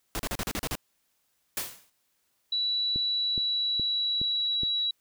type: noise bursts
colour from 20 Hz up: pink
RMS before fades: -31 dBFS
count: 8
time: 0.15-0.753 s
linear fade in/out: 0 ms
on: 43 ms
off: 37 ms
type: noise with exponential decay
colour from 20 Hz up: white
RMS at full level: -28 dBFS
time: 1.57-1.9 s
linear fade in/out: 2 ms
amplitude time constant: 70 ms
type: tone with pitch glide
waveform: sine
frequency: 3936 to 3902 Hz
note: B7 to B7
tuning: -7 to -22 cents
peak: -25 dBFS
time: 2.52-4.91 s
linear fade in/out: 5 ms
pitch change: -15 cents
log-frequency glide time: 2.97-4.63 s
type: click train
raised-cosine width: 3 ms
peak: -23 dBFS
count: 5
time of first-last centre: 2.96-4.634 s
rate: 2.39 Hz
effects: white hiss -73 dBFS RMS until 5 s